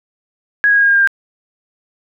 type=tone with pitch steps; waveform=sine; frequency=1661.2 / 1649.7 / 1638.3 / 1627 / 1615.8 / 1604.6 / 1593.5 Hz; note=G#6 / G#6 / G#6 / G#6 / G#6 / G6 / G6; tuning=0 / -12 / -24 / -36 / -48 / +40 / +28 cents; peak=-8 dBFS; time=0.64-1.074 s; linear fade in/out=0 ms; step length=62 ms; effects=none